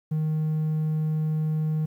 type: tone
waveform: triangle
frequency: 155.56 Hz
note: D#3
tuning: in tune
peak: -20 dBFS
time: 0.11-1.86 s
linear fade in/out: 10 ms
effects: tanh soft clip ceiling -16 dBFS + 10-bit